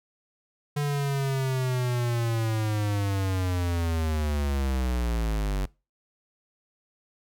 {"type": "linear sweep", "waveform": "square", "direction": "down", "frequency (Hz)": [146.6, 46.81], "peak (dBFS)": -25, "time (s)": [0.76, 5.66], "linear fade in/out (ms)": 10, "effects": ["noise-tail reverb RT60 0.3 s tail -24 dB re dry"]}